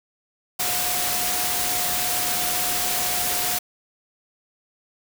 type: tone in noise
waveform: sine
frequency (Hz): 720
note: F#5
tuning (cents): -47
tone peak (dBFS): -32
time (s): 0.59-3.59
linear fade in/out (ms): 10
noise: white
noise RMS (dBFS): -24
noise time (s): 0.59-3.59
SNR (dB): -11
effects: none